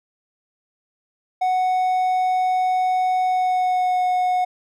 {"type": "tone with pitch glide", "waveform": "triangle", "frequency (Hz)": [740, 730.7], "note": ["F#5", "F#5"], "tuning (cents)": [0, -22], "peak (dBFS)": -15, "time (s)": [1.41, 4.45], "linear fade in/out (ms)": 10, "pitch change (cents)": -22, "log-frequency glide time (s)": [3.24, 4.03], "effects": []}